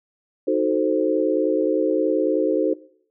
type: chord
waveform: sine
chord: D# diminished seventh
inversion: none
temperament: equal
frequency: 311.1 / 370 / 440 / 523.3 Hz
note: D#4 / F#4 / A4 / C5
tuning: 0 / 0 / 0 / 0 cents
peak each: -23 dBFS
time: 0.47-2.74 s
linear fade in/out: 10 ms
effects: noise-tail reverb RT60 0.6 s tail -20 dB re dry